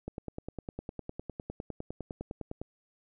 click train, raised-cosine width 2 ms, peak -24 dBFS, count 26, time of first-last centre 0.08-2.615 s, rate 9.86 Hz, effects none

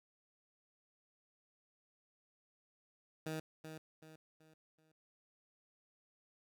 15% pulse tone with echo, 157.6 Hz, D#3, 23 cents sharp, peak -33 dBFS, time 3.26-3.4 s, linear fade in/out 5 ms, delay 380 ms, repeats 4, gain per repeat -8 dB, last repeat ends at 4.92 s, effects none

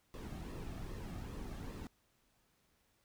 brown noise with flanger, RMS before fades -45 dBFS, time 0.14-1.87 s, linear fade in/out 0 ms, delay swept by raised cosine 1.3 to 2.08 ms, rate 2.5 Hz, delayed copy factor -0.5, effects pink hiss -75 dBFS RMS until 3.04 s

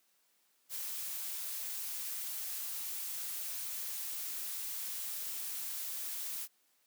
blue noise, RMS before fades -40 dBFS, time 0.69-6.48 s, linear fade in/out 50 ms, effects white hiss -73 dBFS RMS until 6.86 s + high-pass 200 Hz 12 dB/octave

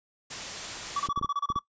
white noise, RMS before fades -36 dBFS, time 0.3-1.08 s, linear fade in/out 10 ms
triangle tone bursts, 1143 Hz, D6, 47 cents flat, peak -23 dBFS, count 10, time 0.96-1.591 s, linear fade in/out 5 ms, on 37 ms, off 29 ms
clicks, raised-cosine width 3 ms, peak -24 dBFS, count 6, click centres 1.088 / 1.176 / 1.214 / 1.246 / 1.502 / 1.561 s
effects noise-tail reverb RT60 0.1 s tail -19 dB re dry + resampled to 16000 Hz

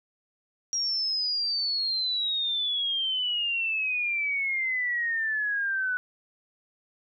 sine exponential sweep, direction down, 5670 to 1480 Hz, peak -25 dBFS, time 0.73-5.97 s, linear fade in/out 0 ms, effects none

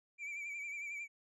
triangle tone with vibrato, 2324 Hz, D7, 19 cents flat, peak -39 dBFS, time 0.18-1.08 s, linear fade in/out 50 ms, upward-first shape sine, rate 11 Hz, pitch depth 51 cents each way, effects resampled to 24000 Hz

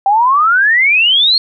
sine exponential sweep, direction up, 771 to 4342 Hz, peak -7 dBFS, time 0.06-1.38 s, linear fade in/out 2 ms, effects none

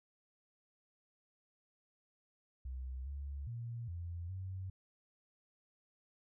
sine tone with pitch steps, 64.4 / 70.3 / 117.5 / 85.8 / 94.1 Hz, C2 / C#2 / A#2 / F2 / F#2, -27 / +25 / +14 / -30 / +30 cents, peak -40 dBFS, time 2.65-4.7 s, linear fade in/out 5 ms, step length 410 ms, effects none

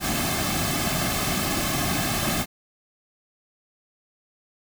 pink noise with comb filter, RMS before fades -25 dBFS, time 0-2.46 s, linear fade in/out 50 ms, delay 2.1 ms, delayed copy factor -0.7, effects none

